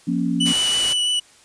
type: chord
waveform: sine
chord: Bb minor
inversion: second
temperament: equal with one note detuned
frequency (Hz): 174.61 / 236.3 / 277.2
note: F3 / Bb3 / Db4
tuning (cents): 0 / +24 / 0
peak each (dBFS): -23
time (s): 0.07-0.53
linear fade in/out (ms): 10
type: tone with vibrato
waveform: 45% pulse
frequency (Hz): 2960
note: F#7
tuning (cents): 0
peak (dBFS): -18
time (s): 0.4-1.2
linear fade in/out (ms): 10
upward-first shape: sine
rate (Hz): 6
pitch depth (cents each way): 11
type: noise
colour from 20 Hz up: white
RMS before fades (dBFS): -25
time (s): 0.45-0.94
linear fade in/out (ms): 20
effects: white hiss -51 dBFS RMS until 1.44 s + resampled to 22050 Hz